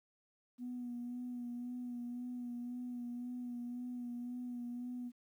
sine tone with vibrato, 244.1 Hz, B3, 20 cents flat, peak -39 dBFS, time 0.58-5.12 s, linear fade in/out 50 ms, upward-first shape sine, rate 1.9 Hz, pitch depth 25 cents each way, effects tanh soft clip ceiling -36 dBFS + 12-bit

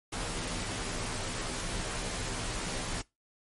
pink noise with comb filter, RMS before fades -35 dBFS, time 0.12-3.02 s, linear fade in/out 10 ms, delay 14 ms, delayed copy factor -0.85, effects noise-tail reverb RT60 0.2 s tail -21 dB re dry + MP3 48 kbps

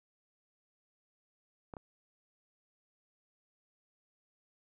clicks, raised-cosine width 1 ms, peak -30 dBFS, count 2, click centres 1.738 / 1.768 s, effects none

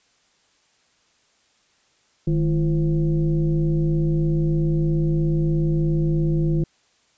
sine tone with frequency modulation, 155.56 Hz, D#3, in tune, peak -17 dBFS, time 2.27-6.64 s, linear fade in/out 5 ms, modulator 184 Hz, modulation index 0.84, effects white hiss -62 dBFS RMS until 7.17 s + resampled to 16000 Hz

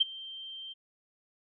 sine tone with ADSR envelope, 3142 Hz, G7, 3 cents sharp, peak -18 dBFS, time 0-0.74 s, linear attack 13 ms, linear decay 20 ms, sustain -22 dB, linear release 22 ms, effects none

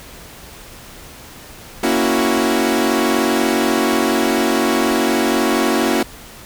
sawtooth chord, F# dominant seventh, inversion first, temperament equal, 233.1 / 277.2 / 329.6 / 370 Hz, A#3 / C#4 / E4 / F#4, 0 / 0 / 0 / 0 cents, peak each -16 dBFS, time 1.83-6.03 s, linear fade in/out 5 ms, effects pink hiss -38 dBFS RMS until 6.45 s

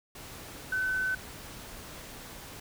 sine tone in noise, 1517 Hz, F#6, 43 cents sharp, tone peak -27 dBFS, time 0.72-1.15 s, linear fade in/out 5 ms, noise pink, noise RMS -45 dBFS, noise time 0.15-2.6 s, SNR +15 dB, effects none

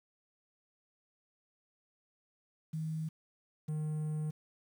sine / triangle tone pair in turn, 158.2 / 153.7 Hz, D#3 / D#3, +29 / -21 cents, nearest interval unison, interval 50 cents, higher first, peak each -34 / -31 dBFS, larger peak second, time 2.73-3.09 / 3.68-4.31 s, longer second, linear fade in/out 10 ms, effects 10-bit

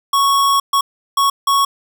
square tone bursts at uneven times, 1108.7 Hz, C#6, in tune, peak -12 dBFS, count 4, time 0.13-0.6 / 0.73-0.81 / 1.17-1.3 / 1.47-1.65 s, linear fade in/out 5 ms, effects none

